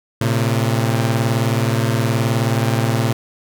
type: beating tone pair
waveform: sawtooth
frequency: 113.4 / 132.4 Hz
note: A#2 / C3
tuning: -47 / +21 cents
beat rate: 19 Hz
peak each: -13 / -16 dBFS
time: 0.21-3.13 s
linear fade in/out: 5 ms
effects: none